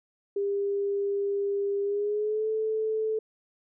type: tone with pitch glide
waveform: sine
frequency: 400.9 to 437.2 Hz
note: G4 to A4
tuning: +39 to -11 cents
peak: -25 dBFS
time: 0.36-3.19 s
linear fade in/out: 5 ms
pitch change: +150 cents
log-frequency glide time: 1.83-2.48 s
effects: none